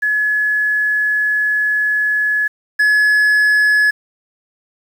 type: tone pair in turn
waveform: sine / triangle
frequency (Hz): 1700 / 1700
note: G#6 / G#6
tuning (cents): +40 / +40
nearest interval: unison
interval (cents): 0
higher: neither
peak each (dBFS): -13 / -8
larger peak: second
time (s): 0.02-2.48 / 2.79-3.91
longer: first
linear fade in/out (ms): 10
effects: 7-bit